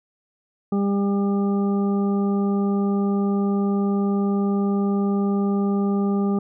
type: harmonic tone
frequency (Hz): 200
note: G3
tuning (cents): +35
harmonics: 1 / 2 / 3 / 4 / 6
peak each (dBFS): -19 / -26 / -39 / -34 / -36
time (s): 0.72-6.39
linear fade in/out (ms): 5
effects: none